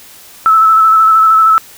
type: tone with vibrato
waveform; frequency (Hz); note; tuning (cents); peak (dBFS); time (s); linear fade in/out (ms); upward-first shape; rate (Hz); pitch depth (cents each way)
sine; 1309; E6; -13; -4; 0.46-1.58; 0; square; 13; 19
effects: white hiss -37 dBFS RMS until 1.77 s